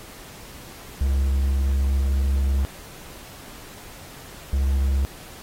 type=tone pair in turn; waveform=triangle; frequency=67.8 / 67.8 Hz; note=C#2 / C#2; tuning=-38 / -38 cents; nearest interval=unison; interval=0 cents; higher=neither; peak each=-16 dBFS; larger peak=neither; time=1.01-2.65 / 4.53-5.05 s; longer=first; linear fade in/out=0 ms; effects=pink hiss -43 dBFS RMS until 5.42 s + AAC 48 kbps